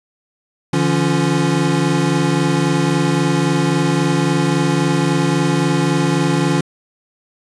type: tone cluster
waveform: square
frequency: 145.9 / 169.6 / 279.4 / 350 Hz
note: D3 / E3 / C#4 / F4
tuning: -11 / +50 / +14 / +4 cents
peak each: -20 / -19 / -20 / -22 dBFS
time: 0.73-6.61 s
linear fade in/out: 5 ms
effects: resampled to 22050 Hz